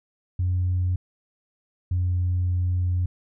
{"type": "tone pair in turn", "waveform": "sine", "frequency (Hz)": [90.5, 89.72], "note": ["F#2", "F2"], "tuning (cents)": [-38, 47], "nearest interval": "unison", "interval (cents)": 15, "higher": "first", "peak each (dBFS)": -19, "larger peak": "neither", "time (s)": [[0.39, 0.96], [1.91, 3.06]], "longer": "second", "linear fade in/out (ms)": 5, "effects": ["tanh soft clip ceiling -17 dBFS"]}